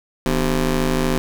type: ring-modulated tone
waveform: 20% pulse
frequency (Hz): 136.5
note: C#3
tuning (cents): -26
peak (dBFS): -9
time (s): 0.26-1.18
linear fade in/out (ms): 0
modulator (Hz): 110
effects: none